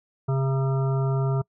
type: harmonic tone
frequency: 134.4 Hz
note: C3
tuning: 47 cents sharp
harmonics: 1 / 3 / 5 / 7 / 9 / 10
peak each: -21 / -31 / -35 / -38 / -40 / -41 dBFS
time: 0.28-1.42 s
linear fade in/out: 10 ms
effects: noise-tail reverb RT60 0.1 s tail -25 dB re dry